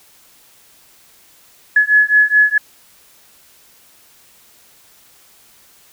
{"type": "beating tone pair", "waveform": "sine", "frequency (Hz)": [1698, 1702.7], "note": ["G#6", "G#6"], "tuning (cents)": [38, 43], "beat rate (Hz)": 4.7, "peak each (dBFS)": -12, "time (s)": [1.76, 2.58], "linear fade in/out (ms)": 5, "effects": ["white hiss -49 dBFS RMS until 5.92 s"]}